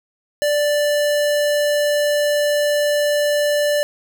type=tone; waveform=square; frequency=587.3 Hz; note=D5; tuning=in tune; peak=-16 dBFS; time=0.42-3.83 s; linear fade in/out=0 ms; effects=none